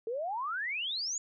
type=exponential sweep; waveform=sine; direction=up; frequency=435.1 to 7040 Hz; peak=-32 dBFS; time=0.07-1.18 s; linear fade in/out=2 ms; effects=none